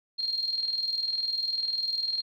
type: tone with tremolo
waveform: sine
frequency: 4219 Hz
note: C8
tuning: 14 cents sharp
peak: -25 dBFS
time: 0.18-2.22 s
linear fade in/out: 20 ms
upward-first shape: square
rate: 20 Hz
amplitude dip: 50%
effects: none